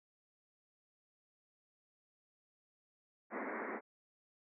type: band-pass noise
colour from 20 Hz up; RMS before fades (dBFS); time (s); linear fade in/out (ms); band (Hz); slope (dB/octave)
pink; -42; 3.3-3.81; 50; 210 to 2200; 96
effects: none